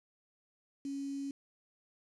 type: tone with quantisation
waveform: sine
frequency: 277.2 Hz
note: C#4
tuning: in tune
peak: -36 dBFS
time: 0.85-1.31 s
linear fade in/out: 2 ms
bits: 9
effects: resampled to 24000 Hz